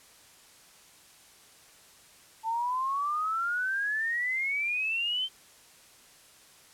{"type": "exponential sweep", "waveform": "sine", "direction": "up", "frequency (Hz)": [881, 3136], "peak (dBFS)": -27, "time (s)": [2.43, 5.29], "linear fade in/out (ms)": 50, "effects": ["white hiss -56 dBFS RMS until 6.73 s", "low-pass 11000 Hz 12 dB/octave"]}